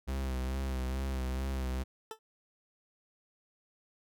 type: tone with vibrato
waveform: 45% pulse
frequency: 65.41 Hz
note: C2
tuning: in tune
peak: -32 dBFS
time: 0.07-1.84 s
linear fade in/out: 20 ms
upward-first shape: sine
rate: 2.3 Hz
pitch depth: 38 cents each way
type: tone with exponential decay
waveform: 20% pulse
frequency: 440 Hz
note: A4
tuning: in tune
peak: -31 dBFS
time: 2.11-2.19 s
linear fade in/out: 1 ms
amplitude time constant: 17 ms
effects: none